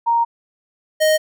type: tone pair in turn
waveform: sine / square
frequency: 932.3 / 622.2 Hz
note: A#5 / D#5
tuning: 0 / 0 cents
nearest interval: perfect fifth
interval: 700 cents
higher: first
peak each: -13 dBFS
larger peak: neither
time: 0.06-0.25 / 1-1.18 s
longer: first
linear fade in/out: 20 ms
effects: none